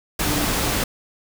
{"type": "tone in noise", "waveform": "sine", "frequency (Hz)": 296.3, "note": "D4", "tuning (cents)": 15, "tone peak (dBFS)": -25, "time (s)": [0.25, 0.46], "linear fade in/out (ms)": 5, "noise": "pink", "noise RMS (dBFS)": -22, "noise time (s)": [0.19, 0.84], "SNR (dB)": -6, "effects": []}